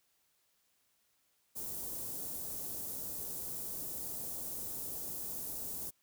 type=band-stop noise; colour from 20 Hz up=white; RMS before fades=-41 dBFS; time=1.55-5.91 s; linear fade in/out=20 ms; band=540 to 9300 Hz; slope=12 dB/octave; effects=white hiss -75 dBFS RMS until 6.02 s